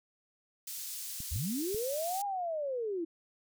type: high-pass noise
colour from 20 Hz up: pink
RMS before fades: -41 dBFS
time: 0.67-2.22 s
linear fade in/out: 5 ms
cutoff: 6200 Hz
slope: 12 dB/octave
type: clicks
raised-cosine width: 5 ms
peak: -32 dBFS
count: 3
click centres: 1.204 / 1.361 / 1.746 s
type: linear two-way sweep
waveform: sine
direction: up then down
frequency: 59.2 to 823 to 318.1 Hz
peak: -32 dBFS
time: 1.31-3.05 s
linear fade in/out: 10 ms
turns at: 2.24 s
effects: none